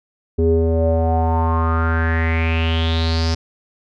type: tone with low-pass filter sweep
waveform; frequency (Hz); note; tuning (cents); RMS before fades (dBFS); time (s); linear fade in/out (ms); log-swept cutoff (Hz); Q
square; 81.8; E2; -13; -17; 0.38-3.35; 10; 370 to 5300; 6.6
effects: none